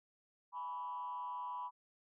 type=tone with frequency modulation; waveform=sine; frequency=987.8 Hz; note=B5; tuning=in tune; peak=-39 dBFS; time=0.52-1.71 s; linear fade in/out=50 ms; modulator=150 Hz; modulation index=0.6; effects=tanh soft clip ceiling -35 dBFS